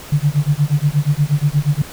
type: tone with tremolo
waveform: sine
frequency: 146.2 Hz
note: D3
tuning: 7 cents flat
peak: -9 dBFS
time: 0.12-1.82 s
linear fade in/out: 5 ms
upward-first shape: sine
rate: 8.4 Hz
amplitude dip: 100%
effects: pink hiss -35 dBFS RMS until 1.92 s